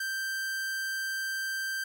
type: tone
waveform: 45% pulse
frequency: 1568 Hz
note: G6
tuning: in tune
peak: -31 dBFS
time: 0-1.84 s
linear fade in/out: 5 ms
effects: none